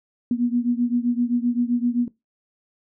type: beating tone pair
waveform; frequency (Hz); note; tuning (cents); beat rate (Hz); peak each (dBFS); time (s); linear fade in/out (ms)
sine; 238.7 / 246.4; A#3 / B3; +41 / -4; 7.7; -21 / -23; 0.31-2.08; 2
effects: noise-tail reverb RT60 0.2 s tail -20 dB re dry